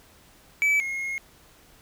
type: tone pair in turn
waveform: triangle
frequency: 2300 / 2155 Hz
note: D7 / C#7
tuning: -37 / -49 cents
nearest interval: minor second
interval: 112 cents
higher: first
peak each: -17 / -26 dBFS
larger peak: first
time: 0.62-0.8 / 0.8-1.18 s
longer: second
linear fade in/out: 0 ms
effects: pink hiss -55 dBFS RMS until 1.81 s